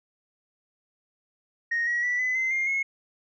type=tone with pitch steps; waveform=sine; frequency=1864.7 / 1912.7 / 1961.9 / 2012 / 2064 / 2117 / 2172 Hz; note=A#6 / A#6 / B6 / B6 / C7 / C7 / C#7; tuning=0 / +44 / -12 / +32 / -24 / +20 / -36 cents; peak=-22 dBFS; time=1.71-2.83 s; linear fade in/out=10 ms; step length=160 ms; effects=tanh soft clip ceiling -20 dBFS